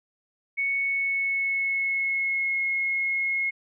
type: tone with pitch glide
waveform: sine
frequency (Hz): 2217 to 2165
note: C#7 to C#7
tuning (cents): 0 to -41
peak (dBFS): -23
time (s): 0.57-3.51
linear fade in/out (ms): 20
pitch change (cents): -41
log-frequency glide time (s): 0.76-2.61
effects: none